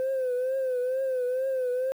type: tone with vibrato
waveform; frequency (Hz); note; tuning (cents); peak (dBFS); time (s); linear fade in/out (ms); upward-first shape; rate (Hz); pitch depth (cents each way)
sine; 514; C5; -31; -23; 0-1.92; 0; triangle; 2.2; 81
effects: tanh soft clip ceiling -23 dBFS + 9-bit